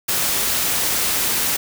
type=noise; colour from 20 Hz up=white; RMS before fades=-20 dBFS; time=0.08-1.57 s; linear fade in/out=10 ms; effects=none